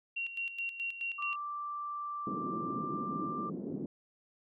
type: tone with tremolo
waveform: sine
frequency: 2749 Hz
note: F7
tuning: 28 cents flat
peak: -33 dBFS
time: 0.16-1.36 s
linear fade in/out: 10 ms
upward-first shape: square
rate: 4.7 Hz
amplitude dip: 65%
type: tone with pitch glide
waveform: sine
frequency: 1174.7 to 1183.6 Hz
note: D6 to D6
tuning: 0 to +13 cents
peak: -36 dBFS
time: 1.18-3.5 s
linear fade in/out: 10 ms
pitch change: +13 cents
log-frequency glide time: 2.26-2.88 s
type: band-pass noise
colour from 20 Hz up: white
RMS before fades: -39 dBFS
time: 2.27-3.86 s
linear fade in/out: 2 ms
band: 170 to 330 Hz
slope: 24 dB/octave
effects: none